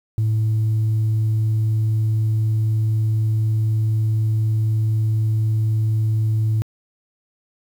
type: tone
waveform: sine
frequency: 109.5 Hz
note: A2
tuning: 8 cents flat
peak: -14 dBFS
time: 0.18-6.62 s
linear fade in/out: 0 ms
effects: tanh soft clip ceiling -14 dBFS + 8-bit